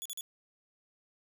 10% pulse tone bursts, 3400 Hz, G#7, 40 cents sharp, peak -30 dBFS, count 3, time 0.02-0.209 s, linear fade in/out 0 ms, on 35 ms, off 42 ms, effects none

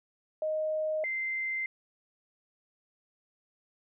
sine tone pair in turn, 622.3 / 2081 Hz, D#5 / C7, 0 / -10 cents, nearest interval octave + major sixth, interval 2090 cents, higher second, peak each -28 / -30 dBFS, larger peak first, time 0.42-1.04 / 1.04-1.66 s, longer neither, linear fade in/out 2 ms, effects none

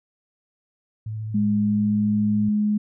sine tone with vibrato, 108.8 Hz, A2, 19 cents flat, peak -27 dBFS, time 1.06-2.49 s, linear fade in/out 5 ms, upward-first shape sine, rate 14 Hz, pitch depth 16 cents each way
sine tone with pitch glide, 207.7 to 209.7 Hz, G#3 to G#3, 0 to +17 cents, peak -18 dBFS, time 1.34-2.78 s, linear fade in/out 10 ms, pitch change +17 cents, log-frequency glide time 1.55-2.19 s
effects none

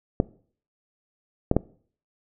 clicks, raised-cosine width 2 ms, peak -5 dBFS, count 3, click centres 0.201 / 1.514 / 1.566 s, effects noise-tail reverb RT60 0.5 s tail -21 dB re dry

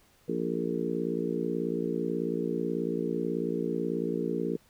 harmonic tone with a mistuned harmonic, 58.27 Hz, A#1, in tune, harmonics 3 / 4 / 5 / 6 / 7 / 8, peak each -35 / -35 / -35 / -35 / -35 / -35 dBFS, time 0.28-4.57 s, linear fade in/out 10 ms, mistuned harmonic 8, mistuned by -29 cents, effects pink hiss -63 dBFS RMS until 4.69 s

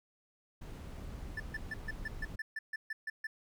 brown noise, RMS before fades -44 dBFS, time 0.61-2.36 s, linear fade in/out 10 ms
triangle tone bursts, 1760 Hz, A6, in tune, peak -34 dBFS, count 12, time 1.37-3.27 s, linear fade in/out 5 ms, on 30 ms, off 140 ms
effects none

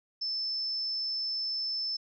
sine tone, 5274 Hz, E8, in tune, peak -30 dBFS, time 0.21-1.97 s, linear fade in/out 10 ms, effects none

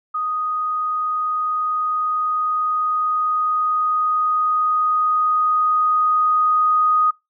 sine tone with level ramp, 1244.5 Hz, D#6, in tune, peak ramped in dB -20 to -13 dBFS, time 0.14-7.11 s, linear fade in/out 10 ms, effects noise-tail reverb RT60 0.2 s tail -23 dB re dry

